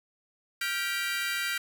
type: chord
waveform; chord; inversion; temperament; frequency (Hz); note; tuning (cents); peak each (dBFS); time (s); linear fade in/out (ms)
30% pulse; G dominant seventh; third; equal with one note detuned; 1396.9 / 1568 / 1938.2 / 2349; F6 / G6 / B6 / D7; 0 / 0 / -33 / 0; -32; 0.61-1.58; 5
effects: 8-bit